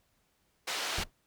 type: band-pass noise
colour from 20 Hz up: white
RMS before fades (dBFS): -35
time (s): 0.67-1.04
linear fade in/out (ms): 10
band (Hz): 430 to 4500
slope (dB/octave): 12
type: noise with exponential decay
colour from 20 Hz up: brown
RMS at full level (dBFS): -28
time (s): 0.98-1.12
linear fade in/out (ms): 5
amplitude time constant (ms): 29
effects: pink hiss -73 dBFS RMS until 1.26 s